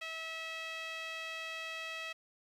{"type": "tone with band-pass filter", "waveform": "sawtooth", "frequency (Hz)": 648, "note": "E5", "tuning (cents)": -30, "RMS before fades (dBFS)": -42, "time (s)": [0.01, 2.13], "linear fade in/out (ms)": 10, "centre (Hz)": 2600, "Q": 2.1, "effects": ["11-bit"]}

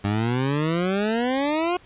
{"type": "exponential sweep", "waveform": "20% pulse", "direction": "up", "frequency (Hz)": [99, 364.6], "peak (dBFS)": -16, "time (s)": [0.04, 1.77], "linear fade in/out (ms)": 5, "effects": ["pink hiss -52 dBFS RMS until 1.85 s", "resampled to 8000 Hz"]}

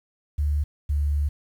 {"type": "tone pair in turn", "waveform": "sine", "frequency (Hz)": [73.5, 72.78], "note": ["D2", "D2"], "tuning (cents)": [2, -15], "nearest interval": "unison", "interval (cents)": 17, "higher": "first", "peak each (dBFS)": -20, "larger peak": "neither", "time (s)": [[0.38, 0.64], [0.89, 1.29]], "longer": "second", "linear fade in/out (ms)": 10, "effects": ["9-bit"]}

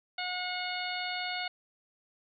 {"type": "harmonic tone", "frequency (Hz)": 725, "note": "F#5", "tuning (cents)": -35, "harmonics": [1, 2, 3, 4, 5, 6], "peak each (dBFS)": [-38, -40, -38, -41, -42, -41], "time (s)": [0.18, 1.48], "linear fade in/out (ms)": 5, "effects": []}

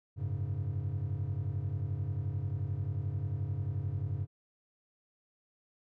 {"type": "chord", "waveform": "triangle", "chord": "F# suspended second", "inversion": "none", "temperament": "equal", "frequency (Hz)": [92.5, 103.83, 138.59], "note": ["F#2", "G#2", "C#3"], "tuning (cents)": [0, 0, 0], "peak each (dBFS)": [-34, -33, -35], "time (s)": [0.16, 4.27], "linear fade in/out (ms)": 50, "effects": ["tanh soft clip ceiling -23 dBFS"]}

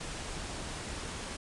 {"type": "low-pass noise", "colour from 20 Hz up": "pink", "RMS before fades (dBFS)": -40, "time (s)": [0, 1.37], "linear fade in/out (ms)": 10, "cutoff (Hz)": 10000, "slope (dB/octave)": 96, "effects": []}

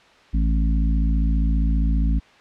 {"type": "harmonic tone", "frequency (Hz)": 55, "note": "A1", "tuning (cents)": 0, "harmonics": [1, 3, 4, 5], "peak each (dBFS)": [-17, -27, -29, -31], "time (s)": [0.33, 2.2], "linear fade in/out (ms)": 20, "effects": ["white hiss -51 dBFS RMS until 2.4 s", "low-pass 3000 Hz 12 dB/octave"]}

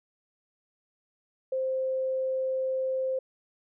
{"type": "tone", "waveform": "sine", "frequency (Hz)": 523.3, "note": "C5", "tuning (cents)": 0, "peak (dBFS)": -26, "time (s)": [1.52, 3.19], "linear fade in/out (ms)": 5, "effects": []}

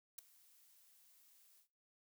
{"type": "noise with ADSR envelope", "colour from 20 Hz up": "blue", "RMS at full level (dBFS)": -44, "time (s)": [0.18, 1.68], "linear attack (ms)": 8, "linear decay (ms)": 4, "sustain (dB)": -24, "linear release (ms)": 98, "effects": ["noise-tail reverb RT60 0.3 s tail -18 dB re dry"]}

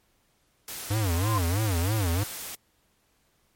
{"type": "noise", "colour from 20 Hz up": "white", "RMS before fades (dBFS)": -37, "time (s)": [0.68, 2.55], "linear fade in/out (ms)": 2}
{"type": "tone with vibrato", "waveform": "square", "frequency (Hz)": 96, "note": "G2", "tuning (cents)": -36, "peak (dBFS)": -24, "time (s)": [0.9, 2.24], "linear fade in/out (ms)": 10, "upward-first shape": "sine", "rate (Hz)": 3.1, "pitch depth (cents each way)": 250}
{"type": "tone with exponential growth", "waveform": "sine", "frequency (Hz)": 1039, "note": "C6", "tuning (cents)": -12, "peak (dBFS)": -23, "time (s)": [0.98, 1.38], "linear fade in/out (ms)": 1, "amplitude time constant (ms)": 85}
{"effects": ["pink hiss -68 dBFS RMS until 3.55 s", "MP3 64 kbps"]}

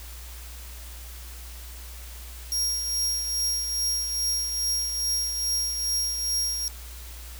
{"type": "tone with tremolo", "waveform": "sawtooth", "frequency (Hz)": 5600, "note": "F8", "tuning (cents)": 4, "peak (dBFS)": -20, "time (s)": [2.52, 6.68], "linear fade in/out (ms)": 0, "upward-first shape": "triangle", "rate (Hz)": 2.4, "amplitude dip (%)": 50, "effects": ["added 60 Hz sine -39 dBFS peak until 7.39 s", "white hiss -45 dBFS RMS until 7.39 s"]}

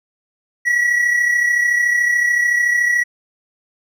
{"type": "tone pair together", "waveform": "triangle", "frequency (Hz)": [1929.3, 1963], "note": ["B6", "B6"], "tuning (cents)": [-41, -11], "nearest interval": "unison", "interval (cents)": 30, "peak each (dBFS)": [-12, -21], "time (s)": [0.65, 3.04], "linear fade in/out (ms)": 20, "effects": []}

